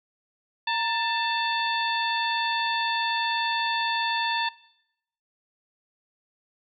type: harmonic tone with a mistuned harmonic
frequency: 886 Hz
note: A5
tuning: 12 cents sharp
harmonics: 1 / 2 / 3 / 4 / 5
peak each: -27 / -30 / -32 / -31 / -35 dBFS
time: 0.67-4.49 s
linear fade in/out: 5 ms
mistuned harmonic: 1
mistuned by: +82 cents
effects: noise-tail reverb RT60 0.8 s tail -20 dB re dry